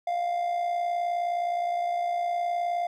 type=tone with amplitude modulation; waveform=triangle; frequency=698.5 Hz; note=F5; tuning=in tune; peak=-21 dBFS; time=0.07-2.87 s; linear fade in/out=5 ms; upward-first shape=sine; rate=59.4 Hz; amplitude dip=50%; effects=none